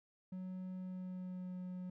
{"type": "tone with pitch glide", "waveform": "triangle", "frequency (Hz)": [185, 182.14], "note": ["F#3", "F#3"], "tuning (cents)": [0, -27], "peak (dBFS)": -40, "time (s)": [0.32, 1.9], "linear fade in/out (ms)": 5, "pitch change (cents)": -27, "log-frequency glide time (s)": [0.75, 1.56], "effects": []}